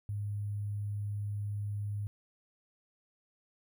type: tone with sample-and-hold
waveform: sine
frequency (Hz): 102.8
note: G#2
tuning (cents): -17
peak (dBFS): -33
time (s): 0.09-2.07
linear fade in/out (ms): 0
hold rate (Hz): 11025
effects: none